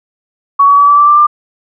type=tone with pitch steps; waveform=sine; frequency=1123 / 1134.1 / 1145.3 / 1156.6 / 1168 / 1179.5 / 1191.2 Hz; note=C#6 / C#6 / D6 / D6 / D6 / D6 / D6; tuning=+22 / +39 / -44 / -27 / -10 / +7 / +24 cents; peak=-3 dBFS; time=0.59-1.269 s; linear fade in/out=10 ms; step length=97 ms; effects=none